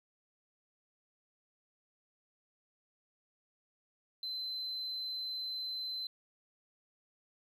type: tone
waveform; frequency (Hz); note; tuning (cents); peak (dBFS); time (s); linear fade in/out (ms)
sine; 4062; B7; +48; -35; 4.23-6.07; 2
effects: tanh soft clip ceiling -34 dBFS